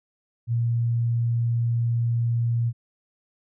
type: tone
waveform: sine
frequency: 117.5 Hz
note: A#2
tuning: 14 cents sharp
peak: -20 dBFS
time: 0.47-2.73 s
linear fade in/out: 50 ms
effects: none